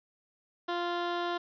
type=tone; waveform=15% pulse; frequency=348.1 Hz; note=F4; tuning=6 cents flat; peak=-24 dBFS; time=0.68-1.38 s; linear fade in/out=10 ms; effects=resampled to 11025 Hz + 11-bit